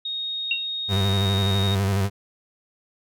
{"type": "tone", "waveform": "sine", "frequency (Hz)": 3729, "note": "A#7", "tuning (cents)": 0, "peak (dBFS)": -26, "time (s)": [0.05, 1.75], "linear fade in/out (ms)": 5}
{"type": "tone with exponential decay", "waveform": "sine", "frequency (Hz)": 2755, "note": "F7", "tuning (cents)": -24, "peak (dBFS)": -17, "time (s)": [0.51, 0.67], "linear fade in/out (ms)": 2, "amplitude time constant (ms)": 33}
{"type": "tone with vibrato", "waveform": "35% pulse", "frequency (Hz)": 98, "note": "G2", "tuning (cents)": 0, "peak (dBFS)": -18, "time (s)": [0.88, 2.1], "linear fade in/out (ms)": 50, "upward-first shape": "square", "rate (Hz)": 12, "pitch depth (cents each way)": 41}
{"effects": []}